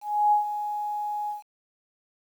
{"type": "tone with ADSR envelope", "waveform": "sine", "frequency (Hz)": 835, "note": "G#5", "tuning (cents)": 9, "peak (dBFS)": -16, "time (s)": [0.01, 1.43], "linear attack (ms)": 310, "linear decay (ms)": 120, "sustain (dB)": -11, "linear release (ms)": 140, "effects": ["9-bit"]}